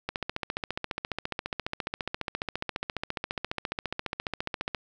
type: click train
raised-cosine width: 0.3 ms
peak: -14 dBFS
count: 69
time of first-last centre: 0.09-4.748 s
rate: 14.6 Hz
effects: none